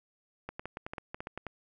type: clicks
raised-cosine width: 0.5 ms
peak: -23 dBFS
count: 12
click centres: 0.49 / 0.595 / 0.656 / 0.771 / 0.865 / 0.935 / 0.982 / 1.145 / 1.205 / 1.271 / 1.376 / 1.467 s
effects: none